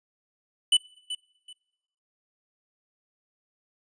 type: tone with echo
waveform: square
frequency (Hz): 2988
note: F#7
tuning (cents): +16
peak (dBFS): -17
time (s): 0.72-0.77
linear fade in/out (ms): 5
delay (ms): 380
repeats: 2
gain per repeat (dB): -13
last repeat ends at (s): 1.53
effects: noise-tail reverb RT60 0.9 s tail -24 dB re dry + resampled to 22050 Hz